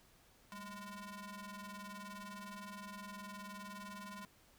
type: ring-modulated tone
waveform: sawtooth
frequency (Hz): 411.8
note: G#4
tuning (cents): -15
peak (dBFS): -40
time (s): 0.52-4.25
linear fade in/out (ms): 0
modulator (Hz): 608
effects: pink hiss -67 dBFS RMS until 4.58 s